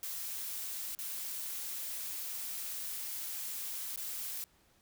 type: noise with dropouts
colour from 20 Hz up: blue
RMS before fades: -40 dBFS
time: 0.03-4.44 s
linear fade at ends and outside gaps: 0 ms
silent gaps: 0.95-0.989 / 3.96-3.975 s
effects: pink hiss -68 dBFS RMS until 4.81 s